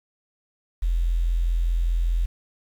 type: tone with quantisation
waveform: sine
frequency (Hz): 42.48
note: F1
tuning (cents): -47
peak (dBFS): -19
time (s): 0.82-2.26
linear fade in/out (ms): 10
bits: 8
effects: none